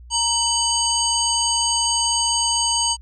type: harmonic tone with a mistuned harmonic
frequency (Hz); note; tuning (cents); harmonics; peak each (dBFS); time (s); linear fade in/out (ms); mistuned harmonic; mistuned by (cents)
932.3; A#5; 0; 1 / 3 / 5 / 7 / 9; -24 / -24 / -24 / -24 / -24; 0.1-2.97; 50; 3; +120
effects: added 60 Hz sine -39 dBFS peak until 3.01 s